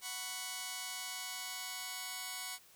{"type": "chord", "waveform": "5% pulse", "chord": "F# suspended fourth", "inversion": "none", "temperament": "just", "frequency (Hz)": [740, 986.7, 1110], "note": ["F#5", "B5", "C#6"], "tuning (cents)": [0, -2, 2], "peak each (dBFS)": -34, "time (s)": [0.01, 2.59], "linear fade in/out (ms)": 50, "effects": ["white hiss -62 dBFS RMS until 2.75 s"]}